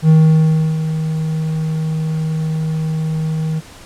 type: tone with ADSR envelope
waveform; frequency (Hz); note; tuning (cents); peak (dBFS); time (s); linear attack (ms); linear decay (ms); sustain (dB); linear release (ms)
triangle; 158.1; D#3; +28; -3; 0.02-3.61; 69; 680; -11; 28
effects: pink hiss -39 dBFS RMS until 3.85 s + low-pass 10000 Hz 12 dB/octave